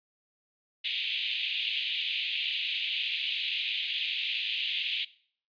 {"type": "band-pass noise", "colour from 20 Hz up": "pink", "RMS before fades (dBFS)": -32, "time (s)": [0.84, 5.05], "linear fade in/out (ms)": 10, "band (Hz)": [2500, 3700], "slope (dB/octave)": 48, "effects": ["noise-tail reverb RT60 0.5 s tail -19 dB re dry", "resampled to 11025 Hz"]}